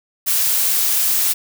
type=noise; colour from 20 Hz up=blue; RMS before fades=-17 dBFS; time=0.26-1.34 s; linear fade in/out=20 ms; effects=none